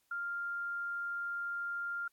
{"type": "tone", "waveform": "sine", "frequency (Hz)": 1396.9, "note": "F6", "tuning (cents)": 0, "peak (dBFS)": -35, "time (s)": [0.11, 2.08], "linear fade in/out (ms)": 5, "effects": ["white hiss -75 dBFS RMS until 2.12 s", "AAC 64 kbps"]}